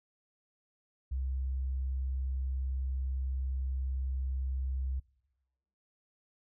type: tone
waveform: sine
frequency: 65.6 Hz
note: C2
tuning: 5 cents sharp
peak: -31 dBFS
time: 1.11-5 s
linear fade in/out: 10 ms
effects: noise-tail reverb RT60 1.0 s tail -24 dB re dry